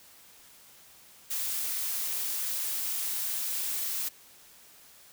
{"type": "noise", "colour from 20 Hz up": "blue", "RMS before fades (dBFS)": -32, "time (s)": [1.3, 4.09], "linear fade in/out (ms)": 10, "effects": ["white hiss -55 dBFS RMS until 5.12 s"]}